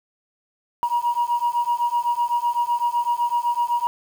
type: beating tone pair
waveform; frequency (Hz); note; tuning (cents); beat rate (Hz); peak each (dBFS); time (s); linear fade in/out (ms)
sine; 951 / 958.9; A#5 / A#5; +34 / +49; 7.9; -21; 0.83-3.87; 0
effects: tanh soft clip ceiling -14 dBFS + 7-bit